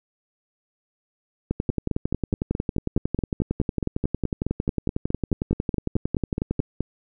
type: two click trains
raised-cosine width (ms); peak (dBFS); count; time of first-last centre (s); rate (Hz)
3; -11 / -10; 25 / 57; 1.7-6.806 / 1.51-6.601; 4.7 / 11
effects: none